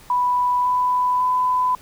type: tone with pitch steps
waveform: sine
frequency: 987.8 / 995.8 / 1003.9 Hz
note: B5 / B5 / B5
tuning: 0 / +14 / +28 cents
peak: -16 dBFS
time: 0.1-1.75 s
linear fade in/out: 2 ms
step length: 550 ms
effects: pink hiss -47 dBFS RMS until 1.81 s